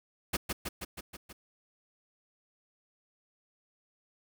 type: noise with echo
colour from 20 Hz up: pink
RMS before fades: -30 dBFS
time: 0.33-0.37 s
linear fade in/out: 10 ms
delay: 160 ms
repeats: 6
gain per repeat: -3 dB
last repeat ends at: 1.33 s
effects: none